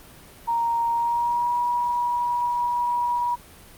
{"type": "tone with pitch glide", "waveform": "sine", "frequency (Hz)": [932.3, 964.1], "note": ["A#5", "B5"], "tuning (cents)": [0, -42], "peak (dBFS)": -20, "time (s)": [0.47, 3.36], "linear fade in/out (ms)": 20, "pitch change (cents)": 58, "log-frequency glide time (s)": [0.9, 1.53], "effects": ["pink hiss -47 dBFS RMS until 3.77 s", "Opus 32 kbps"]}